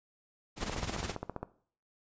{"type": "noise with tremolo", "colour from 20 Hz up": "pink", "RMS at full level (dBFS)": -35, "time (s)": [0.56, 1.16], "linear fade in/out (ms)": 50, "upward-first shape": "sine", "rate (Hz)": 19, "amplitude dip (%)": 65}
{"type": "click train", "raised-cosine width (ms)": 1, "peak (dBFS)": -22, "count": 13, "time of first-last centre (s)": [0.63, 1.43], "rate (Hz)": 15}
{"effects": ["noise-tail reverb RT60 0.5 s tail -17 dB re dry", "resampled to 16000 Hz"]}